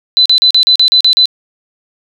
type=tone bursts; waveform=sine; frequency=4015 Hz; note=B7; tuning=28 cents sharp; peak=-4 dBFS; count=9; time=0.17-1.256 s; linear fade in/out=0 ms; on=86 ms; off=39 ms; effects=none